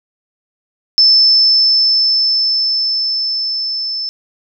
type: tone with level ramp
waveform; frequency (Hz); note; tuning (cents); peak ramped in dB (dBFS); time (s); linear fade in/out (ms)
sine; 5274; E8; 0; -5 to -18; 0.98-4.09; 0
effects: none